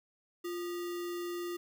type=tone with sample-and-hold; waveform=sine; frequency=349.2 Hz; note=F4; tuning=in tune; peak=-35 dBFS; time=0.44-1.57 s; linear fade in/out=10 ms; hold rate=1575 Hz; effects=none